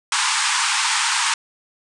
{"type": "band-pass noise", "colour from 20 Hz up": "pink", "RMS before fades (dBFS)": -20, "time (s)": [0.12, 1.34], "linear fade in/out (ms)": 2, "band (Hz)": [840, 9500], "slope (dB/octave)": 96, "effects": []}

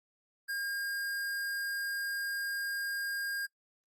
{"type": "tone", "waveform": "square", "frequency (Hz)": 1615, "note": "G#6", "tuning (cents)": -49, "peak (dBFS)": -34, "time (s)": [0.48, 3.47], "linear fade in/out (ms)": 20, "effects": ["noise-tail reverb RT60 0.1 s tail -24 dB re dry", "Opus 48 kbps"]}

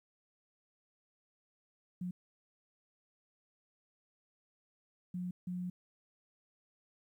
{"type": "tone bursts at uneven times", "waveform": "sine", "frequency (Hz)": 179.8, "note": "F#3", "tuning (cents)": -49, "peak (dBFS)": -36, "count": 3, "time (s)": [[2.01, 2.11], [5.14, 5.31], [5.47, 5.7]], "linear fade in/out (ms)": 5, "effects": ["12-bit"]}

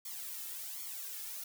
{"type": "noise with flanger", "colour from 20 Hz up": "blue", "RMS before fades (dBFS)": -43, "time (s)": [0.05, 1.44], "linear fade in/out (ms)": 5, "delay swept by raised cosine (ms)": [0.9, 2.3], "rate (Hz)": 1.3, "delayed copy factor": 0.95, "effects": []}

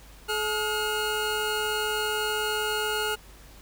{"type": "tone pair together", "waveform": "25% pulse", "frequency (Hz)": [427.9, 1427.7], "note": ["A4", "F6"], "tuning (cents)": [-48, 38], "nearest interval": "octave + major sixth", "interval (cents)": 2086, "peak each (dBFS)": -25, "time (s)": [0.28, 3.16], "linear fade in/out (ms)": 20, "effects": ["added 50 Hz sine -49 dBFS peak until 3.61 s", "pink hiss -52 dBFS RMS until 3.61 s"]}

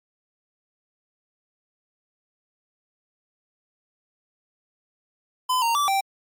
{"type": "tone with pitch steps", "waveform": "square", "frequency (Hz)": [1014, 925, 1161, 781], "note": ["B5", "A#5", "D6", "G5"], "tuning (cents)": [45, -14, -20, -7], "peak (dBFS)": -20, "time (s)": [5.49, 6.01], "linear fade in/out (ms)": 10, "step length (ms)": 130, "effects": ["MP3 96 kbps"]}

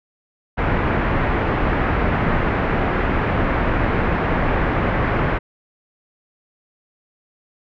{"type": "low-pass noise", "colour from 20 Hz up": "pink", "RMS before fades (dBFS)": -19, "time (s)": [0.57, 5.39], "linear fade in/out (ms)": 20, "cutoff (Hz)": 2100, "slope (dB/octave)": 24, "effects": []}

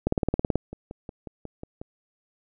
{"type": "two click trains", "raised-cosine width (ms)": 2, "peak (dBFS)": [-9, -23], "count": [10, 7], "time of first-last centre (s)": [[0.07, 0.556], [0.73, 1.815]], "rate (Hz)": [18.5, 5.53], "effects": []}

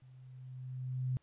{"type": "tone with level ramp", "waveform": "sine", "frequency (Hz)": 128.3, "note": "C3", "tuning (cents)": -34, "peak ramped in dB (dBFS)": [-55, -30], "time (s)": [0.02, 1.17], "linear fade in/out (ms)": 0, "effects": ["pink hiss -74 dBFS RMS until 1.22 s", "resampled to 8000 Hz"]}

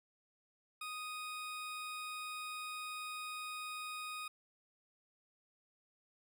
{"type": "tone", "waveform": "20% pulse", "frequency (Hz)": 1244.5, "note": "D#6", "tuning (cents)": 0, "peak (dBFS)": -37, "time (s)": [0.81, 4.28], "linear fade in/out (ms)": 5, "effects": []}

